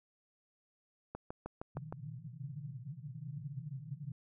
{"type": "click train", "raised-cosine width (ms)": 1, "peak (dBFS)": -27, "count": 6, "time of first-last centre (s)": [1.15, 1.925], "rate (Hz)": 6.45}
{"type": "band-pass noise", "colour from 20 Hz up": "white", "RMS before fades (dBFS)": -45, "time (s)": [1.75, 4.12], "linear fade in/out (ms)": 5, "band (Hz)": [120, 160], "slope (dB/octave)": 96}
{"effects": []}